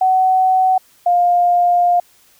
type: tone pair in turn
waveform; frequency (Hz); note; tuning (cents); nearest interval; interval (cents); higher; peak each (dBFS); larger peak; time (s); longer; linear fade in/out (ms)
sine; 750 / 705; F#5 / F5; +23 / +16; minor second; 107; first; -10; neither; 0.01-0.78 / 1.06-2; second; 5
effects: white hiss -52 dBFS RMS until 2.39 s